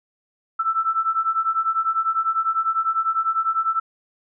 sine beating tone pair, 1318.5 / 1328.5 Hz, E6 / E6, 0 / +13 cents, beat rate 10 Hz, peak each -23 / -21 dBFS, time 0.59-3.8 s, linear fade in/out 10 ms, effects none

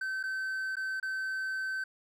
triangle tone with dropouts, 1539 Hz, G6, 32 cents flat, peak -30 dBFS, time 0.01-1.84 s, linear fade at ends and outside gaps 5 ms, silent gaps 0.23-0.236 / 0.756-0.767 / 1-1.027 s, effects none

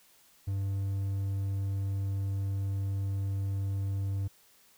triangle tone, 98 Hz, G2, in tune, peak -27 dBFS, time 0.47-4.28 s, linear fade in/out 10 ms, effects white hiss -62 dBFS RMS until 4.77 s

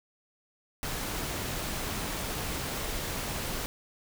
pink noise, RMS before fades -34 dBFS, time 0.83-3.66 s, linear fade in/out 0 ms, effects none

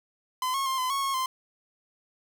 45% pulse tone with pitch steps, 1021 / 1090 / 1056 / 1019 / 1102 / 1091 / 1040 Hz, C6 / C#6 / C6 / C6 / C#6 / C#6 / C6, -43 / -29 / +16 / -46 / -11 / -28 / -11 cents, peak -26 dBFS, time 0.42-1.26 s, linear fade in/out 2 ms, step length 120 ms, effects 10-bit

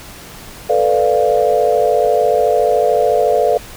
sine chord, B half-diminished seventh, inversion third, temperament equal, 440 / 493.9 / 587.3 / 698.5 Hz, A4 / B4 / D5 / F5, 0 / 0 / 0 / 0 cents, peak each -16 dBFS, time 0.69-3.58 s, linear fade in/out 10 ms, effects pink hiss -35 dBFS RMS until 3.76 s

